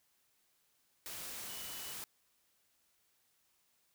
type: tone in noise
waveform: sine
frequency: 2960 Hz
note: F#7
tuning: in tune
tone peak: -52 dBFS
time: 1.49-1.93 s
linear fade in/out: 0 ms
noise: white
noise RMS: -45 dBFS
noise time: 1.06-2.04 s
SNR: -10 dB
effects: white hiss -75 dBFS RMS until 3.94 s